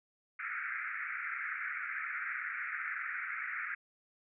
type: band-pass noise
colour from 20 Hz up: pink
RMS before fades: -39 dBFS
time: 0.39-3.75 s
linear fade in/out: 5 ms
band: 1300 to 2300 Hz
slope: 96 dB/octave
effects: none